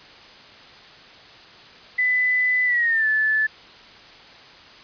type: tone with pitch glide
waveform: sine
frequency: 2000 to 1741.1 Hz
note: B6 to A6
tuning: +21 to -19 cents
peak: -17 dBFS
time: 1.98-3.47 s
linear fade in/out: 10 ms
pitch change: -240 cents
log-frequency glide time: 2.65-3.07 s
effects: white hiss -45 dBFS RMS until 4.83 s + resampled to 11025 Hz